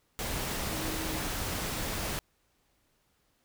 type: tone in noise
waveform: sine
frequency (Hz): 318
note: D#4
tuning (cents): +38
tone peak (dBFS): -39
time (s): 0.72-1.19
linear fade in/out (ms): 0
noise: pink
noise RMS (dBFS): -34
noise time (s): 0.19-2.19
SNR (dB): -8
effects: pink hiss -72 dBFS RMS until 3.44 s